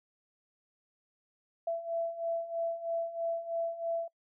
sine beating tone pair, 667 / 670.1 Hz, E5 / E5, +20 / +28 cents, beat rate 3.1 Hz, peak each -37 / -33 dBFS, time 1.67-4.08 s, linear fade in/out 5 ms, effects noise-tail reverb RT60 0.1 s tail -24 dB re dry

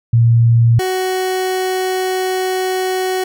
sine / 30% pulse tone pair in turn, 116.54 / 372.8 Hz, A#2 / F#4, 0 / +13 cents, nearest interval octave + minor sixth, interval 2013 cents, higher second, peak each -7 / -13 dBFS, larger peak first, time 0.13-0.79 / 0.79-3.24 s, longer second, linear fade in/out 5 ms, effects none

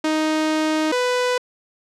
sawtooth tone pair in turn, 311.6 / 497.1 Hz, D#4 / B4, +3 / +11 cents, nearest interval minor sixth, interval 808 cents, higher second, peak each -14 dBFS, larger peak neither, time 0.04-0.92 / 0.92-1.38 s, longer first, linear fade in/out 5 ms, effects low-pass 7000 Hz 12 dB/octave

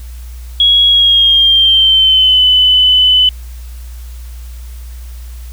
sine tone with pitch glide, 3322 to 3011 Hz, G#7 to F#7, 0 to +30 cents, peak -5 dBFS, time 0.6-3.29 s, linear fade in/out 2 ms, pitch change -170 cents, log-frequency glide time 0.87-2.43 s, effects added 60 Hz sine -25 dBFS peak until 5.52 s + white hiss -42 dBFS RMS until 5.52 s

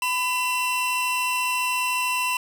45% pulse tone pair together, 1000 / 2707 Hz, B5 / E7, +21 / +45 cents, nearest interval octave + perfect fourth, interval 1724 cents, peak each -25 dBFS, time 0.02-2.37 s, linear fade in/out 2 ms, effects none

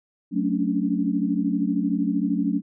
sine chord, D major seventh, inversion first, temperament equal with one note detuned, 185 / 220 / 277.2 / 290.1 Hz, F#3 / A3 / C#4 / D4, 0 / 0 / 0 / -21 cents, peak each -26 dBFS, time 0.31-2.62 s, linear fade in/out 50 ms, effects none

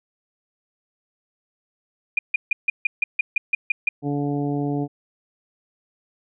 sine tone bursts, 2430 Hz, D#7, 42 cents flat, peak -15 dBFS, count 11, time 2.17-3.89 s, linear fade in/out 5 ms, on 20 ms, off 150 ms
harmonic tone, 143.6 Hz, D3, 39 cents flat, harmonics 1 / 2 / 3 / 4 / 5 / 6, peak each -26 / -24 / -30 / -40 / -33 / -44 dBFS, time 4.02-4.88 s, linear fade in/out 50 ms
effects none

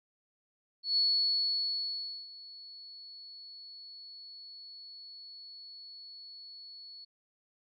sine tone with ADSR envelope, 4400 Hz, C#8, 14 cents flat, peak -24 dBFS, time 0.83-7.05 s, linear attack 140 ms, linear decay 1300 ms, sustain -22 dB, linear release 11 ms, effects none

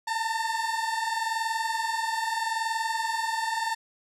30% pulse tone pair together, 890 / 910.8 Hz, A5 / A#5, +20 / -40 cents, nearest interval unison, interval 40 cents, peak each -27 dBFS, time 0.07-3.75 s, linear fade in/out 10 ms, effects low-pass 10000 Hz 12 dB/octave

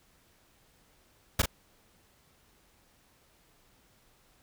pink noise with echo, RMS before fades -24 dBFS, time 1.39-1.42 s, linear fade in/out 5 ms, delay 39 ms, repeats 1, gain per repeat -6 dB, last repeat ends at 1.459 s, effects pink hiss -65 dBFS RMS until 4.42 s

